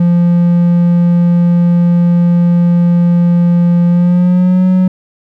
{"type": "tone with pitch glide", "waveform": "triangle", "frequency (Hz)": [173.4, 184.78], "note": ["F3", "F#3"], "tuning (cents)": [-12, -2], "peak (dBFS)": -4, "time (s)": [0, 4.88], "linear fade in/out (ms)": 5, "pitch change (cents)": 110, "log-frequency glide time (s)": [3.87, 4.66], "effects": []}